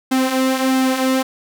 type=tone with flanger; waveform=sawtooth; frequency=261.6 Hz; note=C4; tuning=in tune; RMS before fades=-17 dBFS; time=0.11-1.23 s; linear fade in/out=10 ms; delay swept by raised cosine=1.7 to 5.1 ms; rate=1.5 Hz; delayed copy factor=-0.55; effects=none